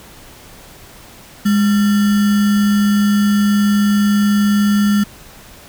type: tone with sample-and-hold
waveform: sine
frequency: 205.5 Hz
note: G#3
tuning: 18 cents flat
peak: -10 dBFS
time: 1.45-5.04 s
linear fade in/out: 10 ms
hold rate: 1575 Hz
effects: pink hiss -40 dBFS RMS until 5.68 s